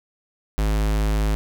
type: tone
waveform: square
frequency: 52.5 Hz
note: G#1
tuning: 19 cents sharp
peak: -19 dBFS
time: 0.58-1.35 s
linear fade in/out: 0 ms
effects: none

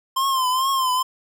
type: tone with vibrato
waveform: square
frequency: 1046.5 Hz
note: C6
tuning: in tune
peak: -19 dBFS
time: 0.16-1.03 s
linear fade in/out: 10 ms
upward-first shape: triangle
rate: 2.3 Hz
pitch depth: 82 cents each way
effects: none

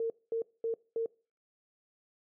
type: tone bursts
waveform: sine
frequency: 456.1 Hz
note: A#4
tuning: 38 cents flat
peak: -29 dBFS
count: 4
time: 0-1.06 s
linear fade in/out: 2 ms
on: 100 ms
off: 220 ms
effects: noise-tail reverb RT60 0.4 s tail -24 dB re dry

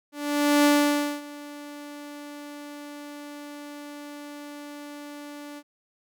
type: tone with ADSR envelope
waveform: sawtooth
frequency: 291.4 Hz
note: D4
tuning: 13 cents flat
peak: -12 dBFS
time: 0.12-5.63 s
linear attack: 530 ms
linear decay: 560 ms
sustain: -22 dB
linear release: 53 ms
effects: none

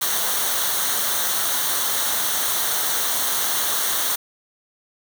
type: noise with comb filter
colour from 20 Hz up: white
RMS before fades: -22 dBFS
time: 0.01-4.16 s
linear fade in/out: 10 ms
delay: 0.4 ms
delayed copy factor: -0.65
effects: none

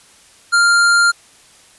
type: tone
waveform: square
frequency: 1396.9 Hz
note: F6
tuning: in tune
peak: -10 dBFS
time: 0.52-1.12 s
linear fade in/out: 20 ms
effects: white hiss -47 dBFS RMS until 1.78 s + resampled to 24000 Hz

